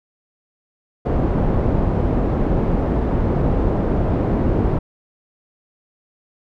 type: low-pass noise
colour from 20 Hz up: pink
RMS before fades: -18 dBFS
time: 1.05-4.79 s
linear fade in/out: 10 ms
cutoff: 580 Hz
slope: 12 dB/octave
effects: none